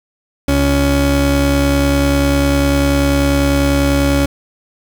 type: tone pair together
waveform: 30% pulse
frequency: 70.1 / 280.4 Hz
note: C#2 / C#4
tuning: +20 / +20 cents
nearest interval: 2 octaves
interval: 2400 cents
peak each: -12 dBFS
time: 0.48-4.26 s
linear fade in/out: 5 ms
effects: none